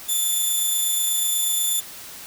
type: tone with amplitude modulation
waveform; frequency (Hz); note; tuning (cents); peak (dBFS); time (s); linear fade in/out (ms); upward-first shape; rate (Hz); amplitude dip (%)
5% pulse; 3520; A7; 0; -11; 0.08-1.81; 20; sine; 28.2; 25
effects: white hiss -39 dBFS RMS until 2.26 s